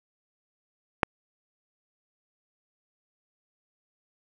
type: click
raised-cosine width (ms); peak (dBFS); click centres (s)
0.5; -4; 1.032
effects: none